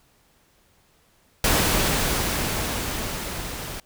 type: noise with level ramp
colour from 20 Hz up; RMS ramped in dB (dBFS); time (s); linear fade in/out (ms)
pink; -19 to -34; 1.44-3.8; 2
effects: pink hiss -61 dBFS RMS until 3.85 s